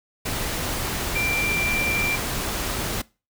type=tone in noise; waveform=sine; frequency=2361 Hz; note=D7; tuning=9 cents sharp; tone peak=-22 dBFS; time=1.15-2.16 s; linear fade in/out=10 ms; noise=pink; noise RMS=-27 dBFS; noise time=0.25-3.02 s; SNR=+2 dB; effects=noise-tail reverb RT60 0.3 s tail -22 dB re dry